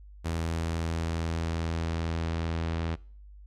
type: tone with low-pass filter sweep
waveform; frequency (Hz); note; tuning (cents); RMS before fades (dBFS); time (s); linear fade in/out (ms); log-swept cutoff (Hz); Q
sawtooth; 82.41; E2; 0; -31; 0.24-2.96; 20; 9900 to 3900; 0.85
effects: noise-tail reverb RT60 0.5 s tail -24 dB re dry + added 50 Hz sine -46 dBFS peak until 3.46 s

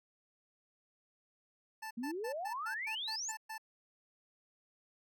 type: tone bursts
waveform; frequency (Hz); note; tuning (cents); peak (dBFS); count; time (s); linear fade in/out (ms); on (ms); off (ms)
25% pulse; 880; A5; 0; -38; 9; 1.82-3.581; 10; 89; 120
type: exponential sweep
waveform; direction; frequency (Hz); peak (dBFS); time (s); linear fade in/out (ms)
sine; up; 223.1 to 7520; -37; 1.97-3.32; 10
effects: none

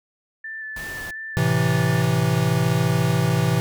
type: tone with vibrato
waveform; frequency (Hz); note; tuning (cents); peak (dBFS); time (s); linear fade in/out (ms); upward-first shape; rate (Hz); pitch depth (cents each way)
sine; 1760; A6; 0; -30; 0.44-2.02; 5; square; 2.8; 13
type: noise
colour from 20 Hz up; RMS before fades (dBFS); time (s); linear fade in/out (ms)
pink; -37; 0.76-1.11; 5
type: chord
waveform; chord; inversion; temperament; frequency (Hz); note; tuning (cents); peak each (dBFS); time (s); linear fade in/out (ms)
square; A minor; none; equal; 110 / 130.81 / 164.81; A2 / C3 / E3; 0 / 0 / 0; -25 / -22 / -22; 1.37-3.6; 0
effects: none

